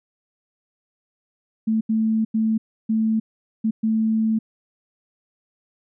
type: tone bursts at uneven times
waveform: sine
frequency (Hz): 220.8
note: A3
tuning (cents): +6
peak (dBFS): -17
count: 6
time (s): 1.67-1.81 / 1.89-2.25 / 2.34-2.58 / 2.89-3.2 / 3.64-3.71 / 3.83-4.39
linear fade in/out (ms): 10
effects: none